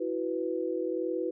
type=chord; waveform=sine; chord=E suspended second; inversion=none; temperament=just; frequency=329.6 / 370.8 / 494.4 Hz; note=E4 / F#4 / B4; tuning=0 / +4 / +2 cents; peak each=-33 dBFS; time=0-1.31 s; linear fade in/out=10 ms; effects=none